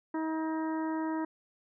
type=harmonic tone with a mistuned harmonic; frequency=318.1 Hz; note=D#4; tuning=38 cents sharp; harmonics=1 / 2 / 3 / 4 / 5 / 6; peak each=-31 / -42 / -38 / -47 / -48 / -49 dBFS; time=0.14-1.25 s; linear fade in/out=5 ms; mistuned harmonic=6; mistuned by=-32 cents; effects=none